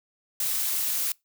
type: noise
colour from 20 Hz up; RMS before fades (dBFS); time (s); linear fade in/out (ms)
blue; -27; 0.4-1.12; 2
effects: noise-tail reverb RT60 0.2 s tail -25 dB re dry